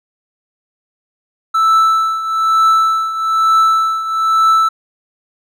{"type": "tone with tremolo", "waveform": "triangle", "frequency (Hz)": 1318.5, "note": "E6", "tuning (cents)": 0, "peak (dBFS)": -5, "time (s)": [1.54, 4.69], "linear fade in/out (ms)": 10, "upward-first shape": "triangle", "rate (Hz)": 1.1, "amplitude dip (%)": 75, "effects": []}